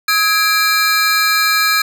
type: tone cluster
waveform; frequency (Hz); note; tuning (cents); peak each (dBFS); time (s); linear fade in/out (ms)
square; 1277 / 1652 / 2363 / 4175; D#6 / G#6 / D7 / C8; +45 / -10 / +10 / -5; -18; 0.08-1.82; 5
effects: none